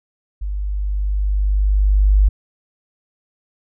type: tone with level ramp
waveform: sine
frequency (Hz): 49.89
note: G1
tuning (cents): +31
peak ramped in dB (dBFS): -21 to -8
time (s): 0.41-2.29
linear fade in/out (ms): 10
effects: none